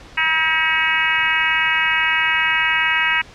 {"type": "harmonic tone with a mistuned harmonic", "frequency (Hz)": 319.3, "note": "D#4", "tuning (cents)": 45, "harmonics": [3, 4, 5, 6, 7, 8, 9], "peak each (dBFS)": [-25, -27, -22, -21, -21, -22, -25], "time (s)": [0.17, 3.22], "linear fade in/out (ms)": 10, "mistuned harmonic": 4, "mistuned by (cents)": 15, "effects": ["pink hiss -42 dBFS RMS until 3.34 s", "low-pass 5000 Hz 12 dB/octave"]}